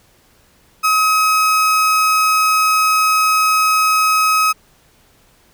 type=tone; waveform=35% pulse; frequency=1272 Hz; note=D#6; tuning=38 cents sharp; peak=-10 dBFS; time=0.83-4.53 s; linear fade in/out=20 ms; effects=pink hiss -53 dBFS RMS until 5.53 s